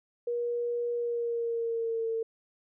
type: tone with pitch glide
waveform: sine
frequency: 477.5 to 451.7 Hz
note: A#4 to A4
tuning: +42 to +45 cents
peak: -28 dBFS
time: 0.27-2.23 s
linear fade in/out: 5 ms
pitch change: -97 cents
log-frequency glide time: 0.93-2.1 s
effects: none